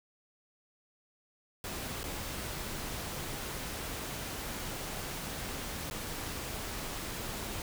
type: noise with dropouts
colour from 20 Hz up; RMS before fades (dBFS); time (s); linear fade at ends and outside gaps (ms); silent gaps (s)
pink; -39; 1.64-7.62; 1; 2.032-2.04 / 5.9-5.91
effects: none